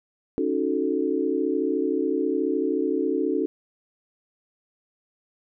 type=chord; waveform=sine; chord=D# half-diminished seventh; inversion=third; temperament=equal; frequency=277.2 / 311.1 / 370 / 440 Hz; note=C#4 / D#4 / F#4 / A4; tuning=0 / 0 / 0 / 0 cents; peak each=-27 dBFS; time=0.38-3.46 s; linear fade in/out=0 ms; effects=none